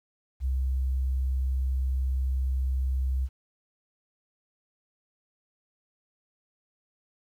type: tone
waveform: sine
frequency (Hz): 65.3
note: C2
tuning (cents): -3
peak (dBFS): -24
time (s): 0.4-3.29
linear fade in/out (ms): 50
effects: 10-bit